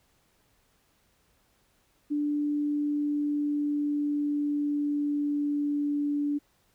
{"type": "tone with pitch glide", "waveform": "sine", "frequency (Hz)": [293.7, 290.3], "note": ["D4", "D4"], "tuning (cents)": [0, -20], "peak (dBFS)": -25, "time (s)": [2.1, 6.39], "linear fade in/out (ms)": 20, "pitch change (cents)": -20, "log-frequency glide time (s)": [2.48, 6.1], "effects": ["pink hiss -68 dBFS RMS until 6.74 s"]}